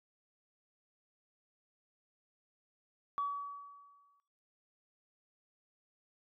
sine tone with exponential decay, 1138 Hz, C#6, 45 cents sharp, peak -30 dBFS, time 3.18-4.2 s, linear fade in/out 0 ms, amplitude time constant 220 ms, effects noise-tail reverb RT60 1.0 s tail -19 dB re dry + tanh soft clip ceiling -26 dBFS

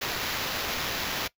blue noise with sample-and-hold, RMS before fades -31 dBFS, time 0.01-1.28 s, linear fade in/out 10 ms, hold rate 8820 Hz, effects noise-tail reverb RT60 0.1 s tail -20 dB re dry

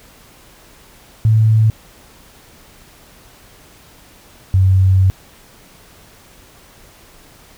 sine tone pair in turn, 110 / 94.5 Hz, A2 / F#2, 0 / +37 cents, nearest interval minor third, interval 263 cents, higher first, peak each -8 dBFS, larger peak neither, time 1.25-1.7 / 4.54-5.1 s, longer second, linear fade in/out 0 ms, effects pink hiss -45 dBFS RMS until 7.57 s

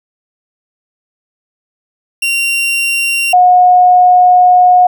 40% pulse / sine tone pair in turn, 2760 / 724.3 Hz, F7 / F#5, -21 / -37 cents, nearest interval octave + major seventh, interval 2316 cents, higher first, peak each -10 / -3 dBFS, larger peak second, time 2.22-3.33 / 3.33-4.87 s, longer second, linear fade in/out 5 ms, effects none

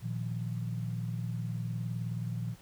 sine chord, Bb suspended fourth, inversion none, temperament just, 116.54 / 155.39 / 174.81 Hz, Bb2 / Eb3 / F3, 0 / -2 / +2 cents, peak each -34 / -40 / -39 dBFS, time 0.01-2.56 s, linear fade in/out 50 ms, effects pink hiss -58 dBFS RMS until 2.61 s

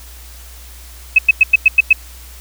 sine tone bursts, 2572 Hz, E7, 43 cents flat, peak -3 dBFS, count 7, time 1.16-1.93 s, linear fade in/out 5 ms, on 26 ms, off 98 ms, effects added 60 Hz sine -35 dBFS peak until 2.4 s + white hiss -40 dBFS RMS until 2.4 s

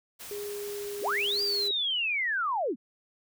white noise, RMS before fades -43 dBFS, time 0.19-1.69 s, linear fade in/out 20 ms
sine tone with pitch glide, 411.2 to 404.8 Hz, G#4 to G#4, -17 to -44 cents, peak -34 dBFS, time 0.31-1.71 s, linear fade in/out 2 ms, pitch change -27 cents, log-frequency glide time 0.44-1.5 s
sine linear two-way sweep, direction up then down, 191.5 to 4834 to 191.5 Hz, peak -26 dBFS, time 1.01-2.76 s, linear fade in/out 50 ms, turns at 1.42 s
effects none

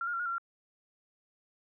sine tone with pitch steps, 1373 / 1424 / 1368 / 1437 / 1365 / 1376 Hz, F6 / F6 / F6 / F6 / F6 / F6, -30 / +33 / -36 / +49 / -40 / -26 cents, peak -31 dBFS, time 0.01-0.382 s, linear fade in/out 2 ms, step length 62 ms, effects none

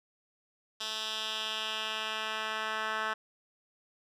10% pulse tone with band-pass filter sweep, 218.1 Hz, A3, 15 cents flat, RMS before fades -35 dBFS, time 0.8-3.14 s, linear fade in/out 10 ms, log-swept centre 4100 to 1700 Hz, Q 2.1, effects none

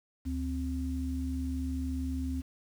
sine tone pair together, 73.42 / 261.1 Hz, D2 / C4, 0 / -3 cents, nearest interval octave + minor seventh, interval 2197 cents, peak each -33 / -34 dBFS, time 0.25-2.42 s, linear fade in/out 20 ms, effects 9-bit

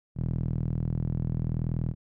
sawtooth tone with band-pass filter, 40.55 Hz, E1, 28 cents flat, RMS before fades -29 dBFS, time 0.15-1.95 s, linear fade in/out 50 ms, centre 140 Hz, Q 2.4, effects none

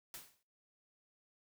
white noise with exponential decay, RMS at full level -45 dBFS, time 0.14-0.43 s, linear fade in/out 1 ms, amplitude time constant 61 ms, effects noise-tail reverb RT60 0.3 s tail -18 dB re dry

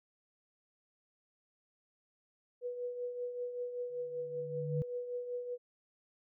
sine tone with tremolo, 490 Hz, B4, 14 cents flat, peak -34 dBFS, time 2.61-5.58 s, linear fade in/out 50 ms, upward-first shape triangle, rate 5.2 Hz, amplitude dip 60%
sine tone with exponential growth, 148.4 Hz, D3, 18 cents sharp, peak -30 dBFS, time 3.9-4.82 s, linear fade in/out 0 ms, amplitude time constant 200 ms
effects none

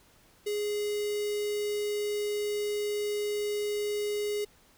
square tone with notch filter, 415.3 Hz, G#4, in tune, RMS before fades -31 dBFS, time 0.46-4.45 s, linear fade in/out 10 ms, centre 1200 Hz, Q 1.1, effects pink hiss -61 dBFS RMS until 4.77 s

